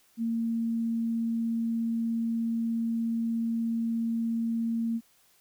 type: tone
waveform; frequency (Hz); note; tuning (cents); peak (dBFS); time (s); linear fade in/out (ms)
sine; 229.2; A#3; -29; -26; 0.17-5.01; 50
effects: white hiss -64 dBFS RMS until 5.4 s